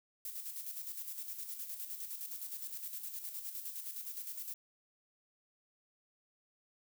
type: noise with tremolo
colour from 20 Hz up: violet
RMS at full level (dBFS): -42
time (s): 0.25-4.54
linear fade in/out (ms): 2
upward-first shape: square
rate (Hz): 9.7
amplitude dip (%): 50
effects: none